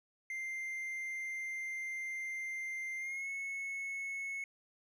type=tone with pitch glide; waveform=triangle; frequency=2093 to 2195 Hz; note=C7 to C#7; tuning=0 to -18 cents; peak=-36 dBFS; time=0.3-4.44 s; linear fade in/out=2 ms; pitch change=+82 cents; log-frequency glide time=2.98-3.29 s; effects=none